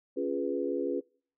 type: chord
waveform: sine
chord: C# dominant seventh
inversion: none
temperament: equal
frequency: 277.2 / 349.2 / 415.3 / 493.9 Hz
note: C#4 / E#4 / G#4 / B4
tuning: 0 / 0 / 0 / 0 cents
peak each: -34 dBFS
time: 0.16-1.01 s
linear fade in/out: 20 ms
effects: noise-tail reverb RT60 0.5 s tail -26 dB re dry